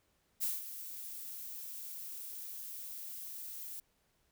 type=noise with ADSR envelope; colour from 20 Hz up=violet; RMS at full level=-33 dBFS; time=0.4-3.8 s; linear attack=30 ms; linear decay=180 ms; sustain=-12 dB; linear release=4 ms; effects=pink hiss -75 dBFS RMS until 4.31 s